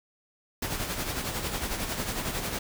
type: noise with tremolo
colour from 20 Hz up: pink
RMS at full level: -30 dBFS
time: 0.62-2.59 s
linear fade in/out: 5 ms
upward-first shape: sine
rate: 11 Hz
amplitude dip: 50%
effects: none